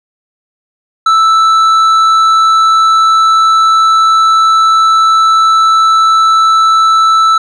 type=tone with tanh clipping; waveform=sine; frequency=1318.5 Hz; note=E6; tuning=in tune; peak=-6 dBFS; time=1.06-7.38 s; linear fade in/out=5 ms; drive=8 dB; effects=none